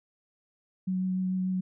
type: tone with vibrato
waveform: sine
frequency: 185.8 Hz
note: F#3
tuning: 7 cents sharp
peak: -26 dBFS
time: 0.87-1.61 s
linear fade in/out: 10 ms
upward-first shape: triangle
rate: 6.8 Hz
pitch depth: 12 cents each way
effects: none